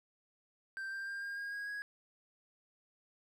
triangle tone with pitch steps, 1568 / 1582.6 / 1597.3 / 1612.1 / 1627.1 / 1642.2 / 1657.4 Hz, G6 / G6 / G6 / G6 / G#6 / G#6 / G#6, 0 / +16 / +32 / +48 / -36 / -20 / -4 cents, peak -37 dBFS, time 0.77-1.82 s, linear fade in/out 0 ms, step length 150 ms, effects none

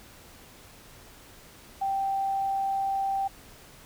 sine tone, 782 Hz, G5, 4 cents flat, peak -25 dBFS, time 1.81-3.28 s, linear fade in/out 10 ms, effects pink hiss -51 dBFS RMS until 3.85 s

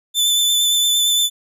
sawtooth tone with vibrato, 3520 Hz, A7, in tune, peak -11 dBFS, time 0.14-1.3 s, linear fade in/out 50 ms, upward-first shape sine, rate 8.7 Hz, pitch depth 20 cents each way, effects none

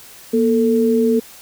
sine tone pair together, 237.3 / 444.6 Hz, A#3 / A4, +31 / +18 cents, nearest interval major seventh, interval 1087 cents, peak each -15 / -15 dBFS, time 0.33-1.2 s, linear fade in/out 10 ms, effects white hiss -41 dBFS RMS until 1.41 s

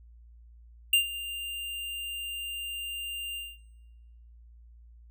square tone with ADSR envelope, 2794 Hz, F7, in tune, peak -18 dBFS, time 0.93-3.58 s, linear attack 4 ms, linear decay 100 ms, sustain -17 dB, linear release 220 ms, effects noise-tail reverb RT60 1.0 s tail -18 dB re dry + added 58 Hz sine -50 dBFS peak until 5.1 s

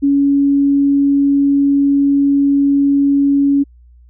sine tone, 280.5 Hz, C#4, 21 cents sharp, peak -9 dBFS, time 0.02-3.64 s, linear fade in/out 20 ms, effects added 60 Hz sine -41 dBFS peak until 4.09 s

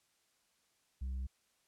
triangle tone with tanh clipping, 64.7 Hz, C2, 19 cents flat, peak -37 dBFS, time 1.01-1.27 s, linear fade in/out 10 ms, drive 8 dB, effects white hiss -75 dBFS RMS until 1.67 s + low-pass 10000 Hz 12 dB/octave

